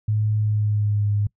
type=tone with pitch glide; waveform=sine; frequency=106.9 to 103.14 Hz; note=A2 to G#2; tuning=-49 to -11 cents; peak=-18 dBFS; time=0.08-1.27 s; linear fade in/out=5 ms; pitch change=-62 cents; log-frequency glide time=0.36-1.08 s; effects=noise-tail reverb RT60 0.1 s tail -23 dB re dry